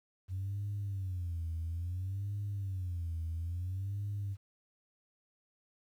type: tone with vibrato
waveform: sine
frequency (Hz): 91.5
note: F#2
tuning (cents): -19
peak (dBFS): -33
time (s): 0.28-4.37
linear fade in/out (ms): 50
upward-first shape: sine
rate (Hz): 0.59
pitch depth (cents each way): 190
effects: tanh soft clip ceiling -31 dBFS + 11-bit